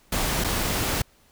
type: noise with dropouts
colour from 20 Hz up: pink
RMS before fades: -25 dBFS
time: 0.12-1.02 s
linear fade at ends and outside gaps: 5 ms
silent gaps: 0.44-0.444 s
effects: pink hiss -59 dBFS RMS until 1.31 s